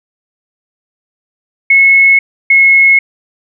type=tone pair in turn; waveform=sine; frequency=2187 / 2176 Hz; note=C#7 / C#7; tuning=-24 / -33 cents; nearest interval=unison; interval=9 cents; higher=first; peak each=-3 dBFS; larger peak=neither; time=1.7-2.19 / 2.5-2.99 s; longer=neither; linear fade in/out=5 ms; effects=none